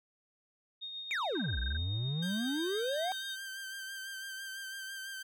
sine tone with tremolo, 3700 Hz, A#7, 14 cents flat, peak -38 dBFS, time 0.81-3.36 s, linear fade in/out 20 ms, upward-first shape triangle, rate 7.3 Hz, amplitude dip 40%
triangle exponential two-way sweep, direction down then up, 2489 to 58.27 to 773 Hz, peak -30 dBFS, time 1.11-3.12 s, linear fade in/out 0 ms, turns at 1.59 s
sine tone bursts, 1568 Hz, G6, in tune, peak -37 dBFS, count 10, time 1.35-1.77 s, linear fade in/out 5 ms, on 24 ms, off 20 ms
sawtooth tone with vibrato, 1568 Hz, G6, in tune, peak -37 dBFS, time 2.22-5.23 s, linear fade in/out 10 ms, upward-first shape sine, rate 6 Hz, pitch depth 30 cents each way
effects none

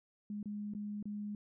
sine tone with dropouts, 207.4 Hz, G#3, 2 cents flat, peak -38 dBFS, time 0.3-1.35 s, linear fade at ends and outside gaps 2 ms, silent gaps 0.429-0.457 / 0.737-0.749 / 1.027-1.055 s, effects none

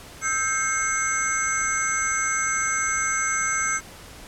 sine tone cluster, 1302 / 1578 / 2158 / 6210 / 7770 Hz, E6 / G6 / C#7 / G8 / B8, -22 / +11 / -47 / -17 / -29 cents, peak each -28 dBFS, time 0.21-3.81 s, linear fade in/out 50 ms, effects pink hiss -43 dBFS RMS until 4.27 s + low-pass 12000 Hz 12 dB/octave

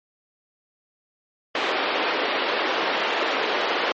pink band-pass noise, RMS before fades -24 dBFS, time 1.55-3.92 s, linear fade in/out 2 ms, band 350 to 3700 Hz, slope 24 dB/octave, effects MP3 32 kbps

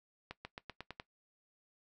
accelerating click train, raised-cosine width 0.3 ms, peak -27 dBFS, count 7, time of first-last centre 0.31-0.999 s, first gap 140 ms, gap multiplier 0.92, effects noise-tail reverb RT60 0.1 s tail -17 dB re dry

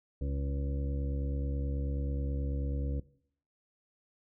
harmonic tone with a mistuned harmonic, 69.3 Hz, C#2, in tune, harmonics 1 / 2 / 3 / 4 / 5 / 7 / 8, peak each -32 / -38 / -49 / -42 / -51 / -46 / -52 dBFS, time 0.21-3 s, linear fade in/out 5 ms, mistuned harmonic 8, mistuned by +16 cents, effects noise-tail reverb RT60 0.6 s tail -18 dB re dry

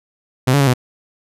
sawtooth tone with pitch steps, 128.6 / 142.6 / 138.2 / 125.4 Hz, C3 / C#3 / C#3 / B2, -30 / +49 / -5 / +27 cents, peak -7 dBFS, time 0.47-0.738 s, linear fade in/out 10 ms, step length 67 ms, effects resampled to 32000 Hz

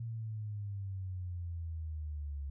sine exponential sweep, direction down, 116.54 to 69.3 Hz, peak -37 dBFS, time 0-2.5 s, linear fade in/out 5 ms, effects none

